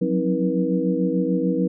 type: tone cluster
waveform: sine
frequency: 179.6 / 186.4 / 265.2 / 319.9 / 482.6 Hz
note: F3 / F#3 / C4 / D#4 / B4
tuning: +49 / +13 / +23 / +48 / -40 cents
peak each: -25 dBFS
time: 0.01-1.68 s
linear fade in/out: 10 ms
effects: none